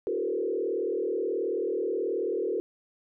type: tone with frequency modulation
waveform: sine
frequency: 415.3 Hz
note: G#4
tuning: in tune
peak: -26 dBFS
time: 0.07-2.6 s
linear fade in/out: 0 ms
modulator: 38.6 Hz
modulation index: 1.9
effects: none